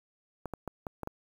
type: clicks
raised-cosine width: 1 ms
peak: -22 dBFS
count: 6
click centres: 0.457 / 0.537 / 0.677 / 0.868 / 1.033 / 1.074 s
effects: 8-bit